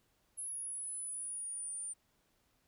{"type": "exponential sweep", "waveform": "sine", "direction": "down", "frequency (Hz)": [10630, 9140], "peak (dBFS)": -39, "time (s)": [0.37, 1.94], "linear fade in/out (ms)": 20, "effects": ["pink hiss -75 dBFS RMS until 2.67 s"]}